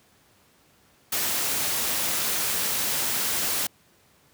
white noise, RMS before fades -26 dBFS, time 1.12-3.67 s, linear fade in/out 5 ms, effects pink hiss -60 dBFS RMS until 4.33 s + high-pass 80 Hz 12 dB/octave

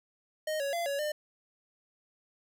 square tone with pitch steps, 620 / 558 / 684 / 561 / 602 Hz, D#5 / C#5 / F5 / C#5 / D5, -6 / +11 / -36 / +21 / +43 cents, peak -31 dBFS, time 0.47-1.12 s, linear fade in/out 5 ms, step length 130 ms, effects none

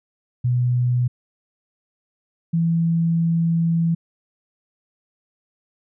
sine tone pair in turn, 123.47 / 166.42 Hz, B2 / E3, 0 / +17 cents, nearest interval perfect fourth, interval 517 cents, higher second, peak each -16 dBFS, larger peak neither, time 0.44-1.08 / 2.53-3.95 s, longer second, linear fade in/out 10 ms, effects none

